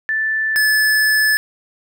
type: tone pair in turn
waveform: sine / square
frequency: 1760 / 1731.8 Hz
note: A6 / A6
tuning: 0 / -28 cents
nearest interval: unison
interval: 28 cents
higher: first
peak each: -16 / -13 dBFS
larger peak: second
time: 0.09-0.56 / 0.56-1.37 s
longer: second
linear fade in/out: 0 ms
effects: none